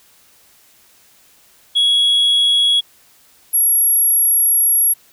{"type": "tone pair in turn", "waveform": "sine", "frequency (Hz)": [3338, 11267], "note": ["G#7", "F9"], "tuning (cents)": [8, 14], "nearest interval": "octave + major sixth", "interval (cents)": 2106, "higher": "second", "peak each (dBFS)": -8, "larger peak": "neither", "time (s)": [[1.75, 2.81], [3.53, 4.94]], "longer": "second", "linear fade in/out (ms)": 20, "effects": ["tanh soft clip ceiling -10 dBFS", "white hiss -51 dBFS RMS until 5.12 s"]}